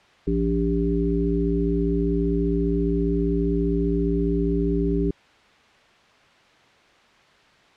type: harmonic tone with a mistuned harmonic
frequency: 57.5 Hz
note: A#1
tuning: 23 cents flat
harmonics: 1 / 3 / 5 / 7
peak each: -25 / -25 / -25 / -25 dBFS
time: 0.27-5.11 s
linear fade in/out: 5 ms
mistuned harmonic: 7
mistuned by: -25 cents
effects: white hiss -54 dBFS RMS until 7.76 s + low-pass 3000 Hz 12 dB/octave